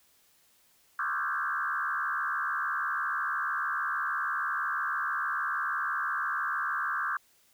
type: tone with frequency modulation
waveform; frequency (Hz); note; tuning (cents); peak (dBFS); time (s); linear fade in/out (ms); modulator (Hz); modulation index
sine; 1367; F6; -37; -28; 0.99-7.17; 2; 73.1; 3.7
effects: white hiss -65 dBFS RMS until 7.53 s